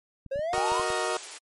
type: clicks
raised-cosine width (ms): 5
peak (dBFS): -31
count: 8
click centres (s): 0.263 / 0.359 / 0.393 / 0.542 / 0.58 / 0.719 / 0.797 / 0.903
type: exponential sweep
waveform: triangle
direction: up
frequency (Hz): 527 to 1078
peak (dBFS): -25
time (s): 0.31-0.82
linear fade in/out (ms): 10
type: chord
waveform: 20% pulse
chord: D# minor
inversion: first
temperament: equal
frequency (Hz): 370 / 466.2 / 622.3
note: F#4 / A#4 / D#5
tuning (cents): 0 / 0 / 0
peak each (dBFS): -26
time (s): 0.53-1.17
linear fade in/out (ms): 2
type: high-pass noise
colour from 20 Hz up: white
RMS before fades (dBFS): -40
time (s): 0.64-1.39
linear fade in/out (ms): 20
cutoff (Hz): 330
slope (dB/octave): 48
effects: MP3 48 kbps